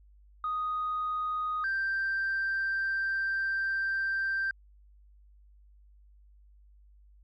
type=tone pair in turn; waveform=sine; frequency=1244.5 / 1570.9 Hz; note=D#6 / G6; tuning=0 / +3 cents; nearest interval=major third; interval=403 cents; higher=second; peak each=-28 / -26 dBFS; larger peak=second; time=0.44-1.64 / 1.64-4.51 s; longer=second; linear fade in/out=2 ms; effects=tanh soft clip ceiling -25 dBFS + added 50 Hz sine -55 dBFS peak until 7.23 s